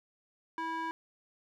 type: tone with band-pass filter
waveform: square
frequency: 326.5 Hz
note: E4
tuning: 17 cents flat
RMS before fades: -36 dBFS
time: 0.58-0.91 s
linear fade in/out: 0 ms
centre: 1200 Hz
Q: 2.9
effects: none